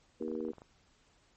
harmonic tone, 79 Hz, D#2, 27 cents sharp, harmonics 3 / 4 / 5 / 6, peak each -40 / -40 / -40 / -40 dBFS, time 0.2-0.52 s, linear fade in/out 10 ms
clicks, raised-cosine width 1 ms, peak -37 dBFS, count 10, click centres 0.224 / 0.281 / 0.316 / 0.353 / 0.406 / 0.451 / 0.485 / 0.534 / 0.583 / 0.619 s
effects pink hiss -68 dBFS RMS until 1.36 s + MP3 32 kbps

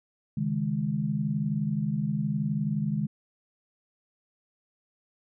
sine chord, C# suspended second, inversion none, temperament equal with one note detuned, 136.45 / 155.56 / 207.7 Hz, C#3 / D#3 / G#3, -27 / 0 / 0 cents, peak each -32 / -29 / -29 dBFS, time 0.37-3.07 s, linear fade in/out 5 ms, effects none

